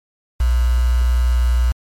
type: tone with quantisation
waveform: sine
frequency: 60.5 Hz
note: B1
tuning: 35 cents flat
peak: -12 dBFS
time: 0.4-1.72 s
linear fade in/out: 5 ms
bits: 5
effects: MP3 64 kbps

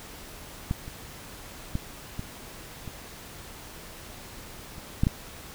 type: clicks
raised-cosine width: 5 ms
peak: -14 / -27 / -15 / -20 / -23 / -29 / -9 / -10 dBFS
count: 8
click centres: 0.711 / 0.879 / 1.754 / 2.194 / 2.877 / 4.782 / 5.035 / 5.069 s
effects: pink hiss -44 dBFS RMS until 5.54 s

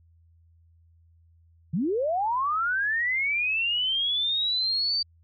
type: linear sweep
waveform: sine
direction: up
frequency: 139.1 to 4641 Hz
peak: -23 dBFS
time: 1.73-5.03 s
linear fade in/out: 10 ms
effects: added 83 Hz sine -56 dBFS peak until 5.23 s

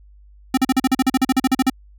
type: tone bursts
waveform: square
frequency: 261.6 Hz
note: C4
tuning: in tune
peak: -13 dBFS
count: 16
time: 0.54-1.699 s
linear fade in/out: 5 ms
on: 34 ms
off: 41 ms
effects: added 50 Hz sine -44 dBFS peak until 1.98 s

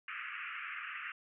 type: band-pass noise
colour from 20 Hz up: pink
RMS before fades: -43 dBFS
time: 0.08-1.12 s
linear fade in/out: 2 ms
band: 1200 to 2800 Hz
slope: 96 dB/octave
effects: none

